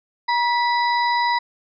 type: harmonic tone with a mistuned harmonic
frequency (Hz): 987.8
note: B5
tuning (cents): 0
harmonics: 1 / 2 / 4 / 5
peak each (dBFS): -18 / -24 / -30 / -32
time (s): 0.28-1.39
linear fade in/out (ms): 10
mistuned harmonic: 1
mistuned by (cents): -60
effects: none